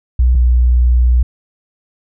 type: tone pair in turn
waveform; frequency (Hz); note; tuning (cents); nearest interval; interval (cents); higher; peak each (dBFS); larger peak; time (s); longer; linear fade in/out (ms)
sine; 61.74 / 61.03; B1 / B1; 0 / -20; unison; 20; first; -7; neither; 0.19-0.35 / 0.35-1.23; second; 5
effects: none